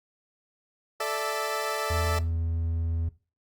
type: chord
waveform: 20% pulse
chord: A suspended fourth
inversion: none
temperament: equal with one note detuned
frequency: 437.2 / 587.3 / 659.3 Hz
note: A4 / D5 / E5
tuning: -11 / 0 / 0 cents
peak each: -27 dBFS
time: 1-2.19 s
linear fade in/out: 5 ms
type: tone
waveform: triangle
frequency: 82.7 Hz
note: E2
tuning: 6 cents sharp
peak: -24 dBFS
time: 1.9-3.09 s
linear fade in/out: 5 ms
effects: noise-tail reverb RT60 0.3 s tail -17 dB re dry + Opus 48 kbps